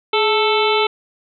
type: harmonic tone with a mistuned harmonic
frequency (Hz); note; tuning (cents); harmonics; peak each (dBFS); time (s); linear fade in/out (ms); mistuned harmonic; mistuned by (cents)
440; A4; 0; 1 / 2 / 3 / 5 / 6 / 7 / 8 / 9; -17 / -20 / -22 / -24 / -25 / -25 / -26 / -27; 0.13-0.87; 5; 1; -68
effects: none